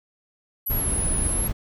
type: linear two-way sweep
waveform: sine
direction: down then up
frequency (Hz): 11840 to 10120 to 11340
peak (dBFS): -24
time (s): 0.66-1.48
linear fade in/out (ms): 10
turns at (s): 1.08
type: noise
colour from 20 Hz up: brown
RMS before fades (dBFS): -26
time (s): 0.69-1.53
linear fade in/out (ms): 20
effects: none